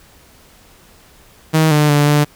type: tone with pitch steps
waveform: sawtooth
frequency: 158 / 149.8 / 146.1 / 147.6 Hz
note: D#3 / D3 / D3 / D3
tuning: +27 / +35 / -9 / +9 cents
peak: -6 dBFS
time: 1.53-2.25 s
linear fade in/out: 20 ms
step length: 180 ms
effects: pink hiss -47 dBFS RMS until 2.35 s